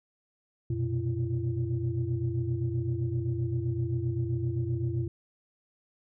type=tone cluster; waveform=sine; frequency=90.5 / 120.2 / 127.9 / 339.2 Hz; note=F#2 / B2 / C3 / E4; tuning=-38 / -46 / -39 / +50 cents; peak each=-34 / -29 / -34 / -35 dBFS; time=0.7-5.08 s; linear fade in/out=5 ms; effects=tanh soft clip ceiling -18 dBFS